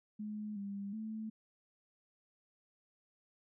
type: tone with pitch steps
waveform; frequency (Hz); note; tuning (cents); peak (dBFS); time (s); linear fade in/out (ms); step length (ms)
sine; 211.4 / 199.8 / 218.7; G#3 / G3 / A3; +31 / +33 / -10; -39; 0.19-1.3; 10; 370
effects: none